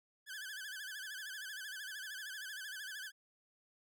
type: tone with vibrato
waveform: sawtooth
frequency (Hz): 1614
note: G#6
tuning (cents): -50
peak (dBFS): -40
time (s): 0.26-3.12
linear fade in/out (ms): 50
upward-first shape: sine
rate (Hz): 13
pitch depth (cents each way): 130
effects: none